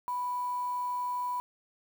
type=tone with quantisation; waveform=sine; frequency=987.8 Hz; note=B5; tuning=in tune; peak=-30 dBFS; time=0.08-1.4 s; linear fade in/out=0 ms; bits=8; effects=none